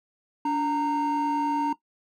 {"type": "tone pair together", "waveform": "triangle", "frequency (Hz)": [288.9, 923.8], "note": ["D4", "A#5"], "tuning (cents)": [-28, -16], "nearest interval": "octave + minor sixth", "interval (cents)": 2012, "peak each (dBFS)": [-23, -22], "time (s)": [0.45, 1.73], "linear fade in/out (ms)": 5, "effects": ["noise-tail reverb RT60 0.1 s tail -17 dB re dry", "tanh soft clip ceiling -18 dBFS"]}